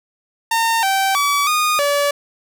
sawtooth tone with pitch steps, 912 / 776 / 1144 / 1229 / 574 Hz, A#5 / G5 / D6 / D#6 / D5, -38 / -18 / -46 / -22 / -40 cents, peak -11 dBFS, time 0.51-2.11 s, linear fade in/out 5 ms, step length 320 ms, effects none

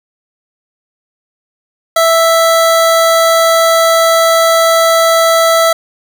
25% pulse tone, 659.3 Hz, E5, in tune, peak -3 dBFS, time 1.96-5.73 s, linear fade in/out 5 ms, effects 7-bit

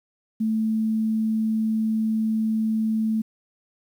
sine tone, 220 Hz, A3, in tune, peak -20 dBFS, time 0.4-3.22 s, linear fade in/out 10 ms, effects 9-bit

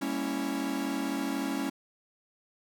45% pulse chord, G diminished seventh, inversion none, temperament equal with one note detuned, 199.88 / 233.1 / 277.2 / 329.6 Hz, G3 / Bb3 / Db4 / Fb4, +34 / 0 / 0 / 0 cents, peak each -38 / -38 / -32 / -37 dBFS, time 0.01-1.7 s, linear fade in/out 10 ms, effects none

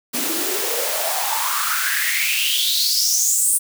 white noise with high-pass filter sweep, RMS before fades -20 dBFS, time 0.13-3.59 s, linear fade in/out 20 ms, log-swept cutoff 250 to 9400 Hz, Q 6.6, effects none

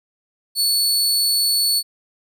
sawtooth tone, 4435 Hz, C#8, in tune, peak -13 dBFS, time 0.55-1.83 s, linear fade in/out 50 ms, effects none

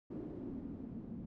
white noise with low-pass filter sweep, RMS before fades -45 dBFS, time 0.1-1.26 s, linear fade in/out 10 ms, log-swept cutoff 320 to 210 Hz, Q 3.2, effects none

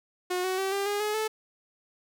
sawtooth tone with pitch steps, 362.4 / 373.7 / 385.3 / 397.3 / 409.6 / 422.3 / 435.5 Hz, F#4 / F#4 / G4 / G4 / G#4 / G#4 / A4, -36 / +17 / -30 / +23 / -24 / +29 / -18 cents, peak -23 dBFS, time 0.3-1.28 s, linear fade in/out 10 ms, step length 140 ms, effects none

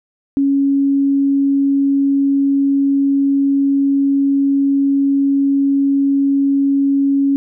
sine tone, 277.2 Hz, C#4, in tune, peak -11 dBFS, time 0.37-7.36 s, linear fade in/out 0 ms, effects none

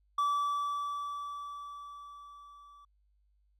triangle tone with level ramp, 1155 Hz, D6, 29 cents flat, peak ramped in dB -24 to -52 dBFS, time 0.18-2.85 s, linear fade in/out 5 ms, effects added 50 Hz sine -67 dBFS peak until 3.59 s

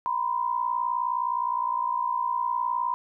sine tone pair together, 960.5 / 1020 Hz, B5 / C6, -48 / -44 cents, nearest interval minor second, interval 104 cents, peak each -27 dBFS, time 0.06-2.94 s, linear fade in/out 0 ms, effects none

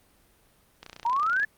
click train, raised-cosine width 0.2 ms, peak -24 dBFS, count 19, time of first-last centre 0.83-1.432 s, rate 29.9 Hz
sine exponential sweep, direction up, 907 to 1758 Hz, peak -22 dBFS, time 1.05-1.45 s, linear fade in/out 5 ms
effects pink hiss -62 dBFS RMS until 1.57 s + Opus 32 kbps

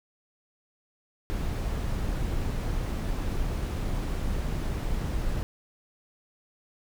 brown noise, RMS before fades -29 dBFS, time 1.3-5.43 s, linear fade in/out 0 ms, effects none

